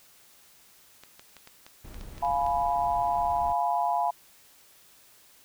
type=clicks; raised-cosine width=0.2 ms; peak=-29 dBFS; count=10; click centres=1.036 / 1.195 / 1.367 / 1.474 / 1.665 / 1.944 / 2.011 / 2.181 / 2.249 / 2.465 s
type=noise; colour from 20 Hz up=brown; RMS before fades=-42 dBFS; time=1.84-3.53 s; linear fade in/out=10 ms
type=chord; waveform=sine; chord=F diminished; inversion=none; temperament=equal with one note detuned; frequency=698.5 / 838.8 / 987.8 Hz; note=F5 / Ab5 / Cb6; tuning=0 / +17 / 0 cents; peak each=-27 / -28 / -29 dBFS; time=2.22-4.11 s; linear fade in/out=10 ms
effects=white hiss -57 dBFS RMS until 5.44 s